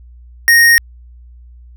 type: tone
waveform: square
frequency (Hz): 1861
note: A#6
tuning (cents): -3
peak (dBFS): -6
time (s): 0.48-0.78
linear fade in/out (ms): 0
effects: added 60 Hz sine -36 dBFS peak until 1.76 s